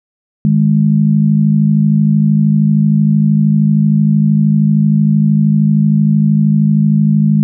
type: tone pair together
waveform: sine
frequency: 154.7 / 207.7 Hz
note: D#3 / G#3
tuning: -10 / 0 cents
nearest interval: perfect fourth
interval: 510 cents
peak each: -10 dBFS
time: 0.45-7.43 s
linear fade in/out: 0 ms
effects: none